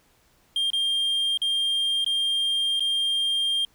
triangle tone with dropouts, 3200 Hz, G7, 35 cents sharp, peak -20 dBFS, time 0.56-3.65 s, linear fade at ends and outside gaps 2 ms, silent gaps 0.703-0.732 / 1.374-1.417 / 2.045-2.063 / 2.796-2.805 s, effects pink hiss -62 dBFS RMS until 3.74 s

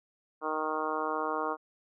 harmonic tone, 155.56 Hz, D#3, in tune, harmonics 2 / 3 / 4 / 5 / 6 / 7 / 8 / 9, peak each -39 / -36 / -39 / -38 / -38 / -35 / -38 / -41 dBFS, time 0.41-1.57 s, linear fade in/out 50 ms, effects none

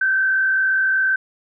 sine tone with frequency modulation, 1548 Hz, G6, 22 cents flat, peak -15 dBFS, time 0.01-1.16 s, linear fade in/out 5 ms, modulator 45.2 Hz, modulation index 0.65, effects none

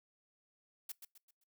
blue noise with echo, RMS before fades -43 dBFS, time 0.89-0.92 s, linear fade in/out 5 ms, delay 130 ms, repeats 4, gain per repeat -8 dB, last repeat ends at 1.44 s, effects noise-tail reverb RT60 0.2 s tail -24 dB re dry

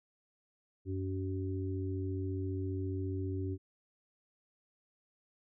harmonic tone, 94.7 Hz, F#2, 41 cents sharp, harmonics 1 / 3 / 4, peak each -35 / -40 / -41 dBFS, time 0.85-3.58 s, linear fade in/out 50 ms, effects none

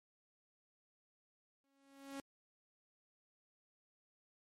sawtooth tone with exponential growth, 275.1 Hz, C#4, 13 cents flat, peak -38 dBFS, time 1.64-2.2 s, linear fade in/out 0 ms, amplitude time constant 120 ms, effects MP3 64 kbps

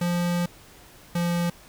square tone pair in turn, 174.6 / 172.79 Hz, F3 / F3, 0 / -18 cents, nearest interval unison, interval 18 cents, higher first, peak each -23 dBFS, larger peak neither, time 0.01-0.46 / 1.15-1.5 s, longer first, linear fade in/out 5 ms, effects pink hiss -50 dBFS RMS until 1.68 s

